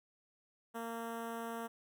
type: tone with notch filter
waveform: 10% pulse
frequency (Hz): 230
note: A#3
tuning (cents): -23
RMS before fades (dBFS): -42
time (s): 0.74-1.68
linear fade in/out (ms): 20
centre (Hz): 4500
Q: 0.61
effects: none